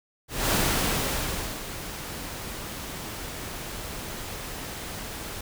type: noise with ADSR envelope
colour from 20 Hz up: pink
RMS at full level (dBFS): -23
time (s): 0.28-5.41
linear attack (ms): 230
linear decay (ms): 1100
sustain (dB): -13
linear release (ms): 4
effects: none